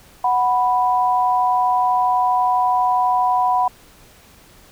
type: tone pair together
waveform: sine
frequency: 740 / 987.8 Hz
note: F#5 / B5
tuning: 0 / 0 cents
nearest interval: perfect fourth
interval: 500 cents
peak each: -17 dBFS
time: 0.24-3.68 s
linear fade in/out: 5 ms
effects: pink hiss -48 dBFS RMS until 4.71 s